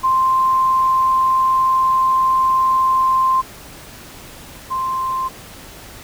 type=tone pair in turn; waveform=sine; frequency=1046.5 / 1046.5 Hz; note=C6 / C6; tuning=0 / 0 cents; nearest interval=unison; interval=0 cents; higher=neither; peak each=-12 / -18 dBFS; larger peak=first; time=0.03-3.42 / 4.7-5.29 s; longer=first; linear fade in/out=20 ms; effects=pink hiss -38 dBFS RMS until 6.03 s